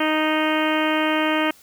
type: harmonic tone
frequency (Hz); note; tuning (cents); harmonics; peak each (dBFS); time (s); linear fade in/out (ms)
310.5; D#4; -3; 1 / 2 / 3 / 4 / 5 / 6 / 7 / 8 / 9 / 10; -22 / -25 / -27 / -28 / -29 / -30 / -30 / -31 / -32 / -32; 0-1.51; 5
effects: white hiss -51 dBFS RMS until 1.62 s